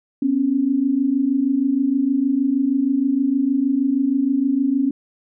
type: tone pair together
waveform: sine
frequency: 250.8 / 277.2 Hz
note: B3 / C#4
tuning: +27 / 0 cents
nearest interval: major second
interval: 173 cents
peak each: -21 / -17 dBFS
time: 0.22-4.91 s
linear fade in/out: 5 ms
effects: none